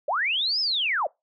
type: linear two-way sweep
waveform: sine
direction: up then down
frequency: 510 to 5300 to 510 Hz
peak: -22 dBFS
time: 0.08-1.07 s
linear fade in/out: 5 ms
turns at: 0.6 s
effects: noise-tail reverb RT60 0.2 s tail -24 dB re dry